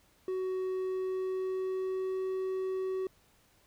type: tone with pitch glide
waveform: triangle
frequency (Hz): 373.7 to 377.2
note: F#4 to F#4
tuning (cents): +17 to +33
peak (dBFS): -29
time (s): 0.28-3.07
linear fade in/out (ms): 2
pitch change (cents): +16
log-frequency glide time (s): 0.6-2.26
effects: pink hiss -66 dBFS RMS until 3.66 s